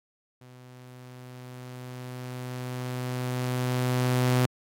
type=tone with level ramp; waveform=sawtooth; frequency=125.8 Hz; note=B2; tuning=32 cents sharp; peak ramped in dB=-44 to -16 dBFS; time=0.41-4.46 s; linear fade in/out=5 ms; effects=AAC 64 kbps